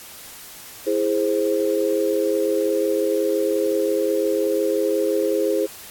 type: chord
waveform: sine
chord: E augmented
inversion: none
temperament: equal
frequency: 329.6 / 415.3 / 523.3 Hz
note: E4 / G#4 / B#4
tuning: 0 / 0 / 0 cents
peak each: -24 / -21 / -22 dBFS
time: 0.86-5.67 s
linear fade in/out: 20 ms
effects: white hiss -40 dBFS RMS until 5.9 s + AAC 64 kbps